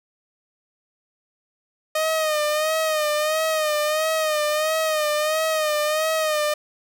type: tone with vibrato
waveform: sawtooth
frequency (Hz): 618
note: D#5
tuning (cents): -12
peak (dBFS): -16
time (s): 1.95-6.54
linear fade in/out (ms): 5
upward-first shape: sine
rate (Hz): 1.5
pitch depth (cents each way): 57
effects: none